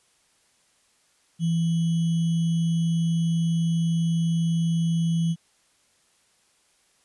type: tone with sample-and-hold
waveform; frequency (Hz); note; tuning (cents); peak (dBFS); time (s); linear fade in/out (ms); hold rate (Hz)
sine; 166.1; E3; +13; -20; 1.39-5.36; 50; 3150
effects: white hiss -64 dBFS RMS until 7.04 s + resampled to 24000 Hz